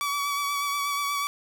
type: tone with vibrato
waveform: sawtooth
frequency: 1141 Hz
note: C#6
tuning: 50 cents sharp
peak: -22 dBFS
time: 0.01-1.27 s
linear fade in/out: 0 ms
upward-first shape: sine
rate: 8.3 Hz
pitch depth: 22 cents each way
effects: none